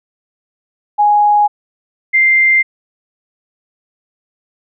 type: tone pair in turn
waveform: sine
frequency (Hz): 830.6 / 2093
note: G#5 / C7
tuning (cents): 0 / 0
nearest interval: octave + major third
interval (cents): 1600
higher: second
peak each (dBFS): -7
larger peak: neither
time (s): 0.98-1.48 / 2.13-2.63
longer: neither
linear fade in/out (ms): 20
effects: none